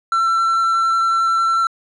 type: tone with vibrato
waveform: triangle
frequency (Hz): 1346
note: E6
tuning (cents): +36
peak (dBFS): -12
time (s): 0.12-1.67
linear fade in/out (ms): 2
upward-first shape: triangle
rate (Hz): 11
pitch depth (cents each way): 10
effects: resampled to 24000 Hz